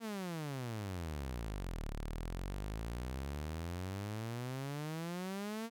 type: exponential two-way sweep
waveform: sawtooth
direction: down then up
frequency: 232.5 to 35.31 to 232.5 Hz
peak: -35 dBFS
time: 0-5.7 s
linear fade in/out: 50 ms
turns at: 1.9 s
effects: none